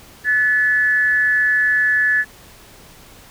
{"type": "tone with frequency modulation", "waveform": "sine", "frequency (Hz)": 1725, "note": "A6", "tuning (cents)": -35, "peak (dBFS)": -13, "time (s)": [0.24, 2.25], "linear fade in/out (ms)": 50, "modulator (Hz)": 227, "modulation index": 0.36, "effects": ["pink hiss -44 dBFS RMS until 3.3 s"]}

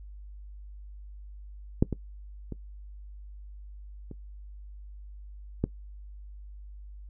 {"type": "clicks", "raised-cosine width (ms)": 3, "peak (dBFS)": [-7, -17, -23, -27, -12], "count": 5, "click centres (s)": [1.825, 1.927, 2.523, 4.113, 5.64], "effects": ["noise-tail reverb RT60 0.1 s tail -19 dB re dry", "added 50 Hz sine -42 dBFS peak until 7.09 s"]}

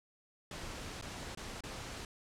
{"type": "noise with dropouts", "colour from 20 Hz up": "pink", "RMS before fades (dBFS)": -44, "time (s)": [0.51, 2.05], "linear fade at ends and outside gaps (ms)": 2, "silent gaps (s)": [[1.013, 1.023], [1.35, 1.373], [1.607, 1.636]], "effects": ["low-pass 8000 Hz 12 dB/octave"]}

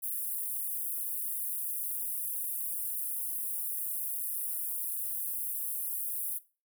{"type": "high-pass noise", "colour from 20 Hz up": "pink", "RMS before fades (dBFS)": -35, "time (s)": [0.02, 6.39], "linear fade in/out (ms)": 20, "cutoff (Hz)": 10000, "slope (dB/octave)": 48, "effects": ["noise-tail reverb RT60 0.3 s tail -17 dB re dry"]}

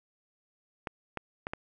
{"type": "clicks", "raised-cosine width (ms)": 0.5, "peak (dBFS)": -19, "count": 4, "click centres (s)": [0.872, 1.173, 1.469, 1.535], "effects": []}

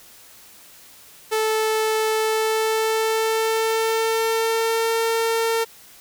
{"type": "tone with pitch glide", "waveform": "sawtooth", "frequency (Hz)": [437.6, 454.3], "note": ["A4", "A#4"], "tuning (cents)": [-9, -45], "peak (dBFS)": -15, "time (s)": [1.31, 5.65], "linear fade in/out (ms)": 20, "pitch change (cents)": 64, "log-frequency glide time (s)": [2.13, 4.97], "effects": ["white hiss -47 dBFS RMS until 6 s"]}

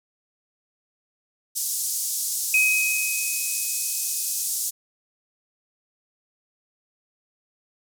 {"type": "band-pass noise", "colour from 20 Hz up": "pink", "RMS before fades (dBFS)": -27, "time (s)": [1.55, 4.71], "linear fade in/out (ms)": 20, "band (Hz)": [6000, 14000], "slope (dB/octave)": 24}
{"type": "tone with exponential decay", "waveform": "sine", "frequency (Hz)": 2528, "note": "D#7", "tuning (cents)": 27, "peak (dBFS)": -15, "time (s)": [2.54, 4.48], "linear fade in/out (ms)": 2, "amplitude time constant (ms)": 420}
{"effects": []}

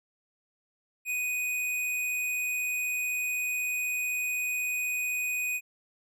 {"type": "tone", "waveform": "square", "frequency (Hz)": 2489, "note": "D#7", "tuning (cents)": 0, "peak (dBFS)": -29, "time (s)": [1.05, 5.61], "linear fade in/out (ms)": 50, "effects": []}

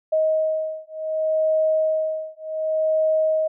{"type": "beating tone pair", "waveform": "sine", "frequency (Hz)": [629, 629.67], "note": ["D#5", "D#5"], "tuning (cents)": [19, 21], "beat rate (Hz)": 0.67, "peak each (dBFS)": -22, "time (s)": [0.12, 3.48], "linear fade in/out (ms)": 10, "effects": []}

